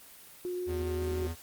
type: tone with pitch glide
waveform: sine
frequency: 359.1 to 371.3 Hz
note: F4 to F#4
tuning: +48 to +6 cents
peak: -32 dBFS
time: 0.45-1.27 s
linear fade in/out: 0 ms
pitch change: +58 cents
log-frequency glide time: 0.57-1.11 s
type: tone with vibrato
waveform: square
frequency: 82.41 Hz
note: E2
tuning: in tune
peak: -34 dBFS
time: 0.66-1.36 s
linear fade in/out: 50 ms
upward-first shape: square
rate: 6.2 Hz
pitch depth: 9 cents each way
effects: white hiss -52 dBFS RMS until 1.42 s + Opus 24 kbps